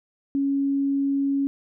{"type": "tone", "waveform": "sine", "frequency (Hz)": 277.2, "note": "C#4", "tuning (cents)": 0, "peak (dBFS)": -20, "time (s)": [0.35, 1.47], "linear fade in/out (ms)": 0, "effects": []}